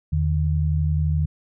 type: tone pair together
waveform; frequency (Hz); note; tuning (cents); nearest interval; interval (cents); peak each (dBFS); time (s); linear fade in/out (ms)
sine; 80.78 / 152.5; E2 / D#3; -35 / -34; major seventh; 1101; -20 / -22; 0.12-1.26; 10
effects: none